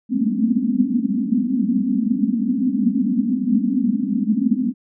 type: band-pass noise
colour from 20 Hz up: pink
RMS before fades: -19 dBFS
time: 0.09-4.74 s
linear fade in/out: 50 ms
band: 200 to 270 Hz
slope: 96 dB/octave
effects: none